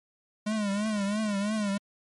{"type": "tone with vibrato", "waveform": "square", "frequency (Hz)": 207.7, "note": "G#3", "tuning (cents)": 0, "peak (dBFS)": -27, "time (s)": [0.46, 1.78], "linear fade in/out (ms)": 10, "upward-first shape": "triangle", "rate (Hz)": 3, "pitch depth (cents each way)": 110, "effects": ["MP3 48 kbps"]}